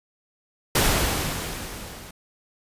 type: noise with level ramp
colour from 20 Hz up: pink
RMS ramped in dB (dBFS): -18 to -42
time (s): 0.75-2.11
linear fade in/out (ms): 5
effects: resampled to 32000 Hz